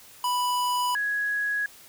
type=tone pair in turn; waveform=square / sine; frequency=987.8 / 1668 Hz; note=B5 / G#6; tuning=0 / +7 cents; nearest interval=major sixth; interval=907 cents; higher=second; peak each=-24 dBFS; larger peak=neither; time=0.24-0.95 / 0.95-1.66 s; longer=neither; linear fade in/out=2 ms; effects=white hiss -50 dBFS RMS until 1.88 s